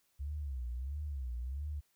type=tone with vibrato; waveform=sine; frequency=67 Hz; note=C2; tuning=42 cents sharp; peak=-36 dBFS; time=0.19-1.81 s; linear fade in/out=20 ms; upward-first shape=sine; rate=1.5 Hz; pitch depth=200 cents each way; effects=white hiss -75 dBFS RMS until 1.95 s